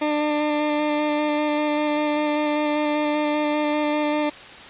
20% pulse tone with vibrato, 299 Hz, D4, 31 cents sharp, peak -15 dBFS, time 0.01-4.3 s, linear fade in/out 10 ms, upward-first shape square, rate 5.1 Hz, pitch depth 10 cents each way, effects white hiss -40 dBFS RMS until 4.69 s + resampled to 8000 Hz

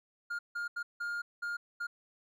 triangle tone bursts at uneven times, 1413 Hz, F6, 20 cents sharp, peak -32 dBFS, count 6, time 0.3-0.39 / 0.55-0.68 / 0.76-0.83 / 1-1.22 / 1.42-1.57 / 1.8-1.87 s, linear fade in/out 10 ms, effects none

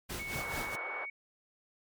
pink noise with tremolo, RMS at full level -38 dBFS, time 0.09-0.76 s, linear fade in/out 10 ms, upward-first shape sine, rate 4.6 Hz, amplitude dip 70%
sine tone with pitch glide, 2217 to 2234 Hz, C#7 to C#7, 0 to +13 cents, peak -38 dBFS, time 0.19-1.1 s, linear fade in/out 5 ms, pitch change +13 cents, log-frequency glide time 0.44-0.98 s
white band-pass noise, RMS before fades -42 dBFS, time 0.37-1.06 s, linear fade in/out 20 ms, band 430 to 1500 Hz, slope 24 dB/octave
effects MP3 96 kbps

